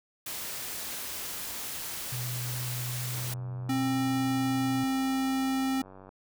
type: noise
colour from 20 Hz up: white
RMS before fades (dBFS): -37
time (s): 0.26-3.34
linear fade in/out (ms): 5
type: tone with pitch glide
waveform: sine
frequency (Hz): 123.47 to 124.62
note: B2 to B2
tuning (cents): 0 to +16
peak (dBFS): -33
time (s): 2.12-4.84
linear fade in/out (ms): 5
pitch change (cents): +16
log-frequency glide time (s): 2.54-3.88
type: click train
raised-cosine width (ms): 1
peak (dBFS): -35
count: 281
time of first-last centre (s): 3.15-6.091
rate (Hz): 95.2
type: tone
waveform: square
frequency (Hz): 265.3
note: C4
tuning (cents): +24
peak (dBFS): -27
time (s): 3.69-5.82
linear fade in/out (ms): 5
effects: none